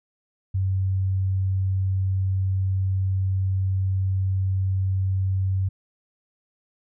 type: tone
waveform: sine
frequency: 95.2 Hz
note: F#2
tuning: 50 cents sharp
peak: -20 dBFS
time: 0.54-5.69 s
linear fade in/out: 10 ms
effects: none